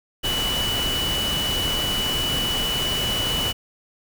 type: tone in noise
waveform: sine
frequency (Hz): 2960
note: F#7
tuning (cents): 0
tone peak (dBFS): -23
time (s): 0.23-3.53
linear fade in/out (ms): 20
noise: pink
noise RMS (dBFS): -27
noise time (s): 0.23-3.53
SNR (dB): +1
effects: none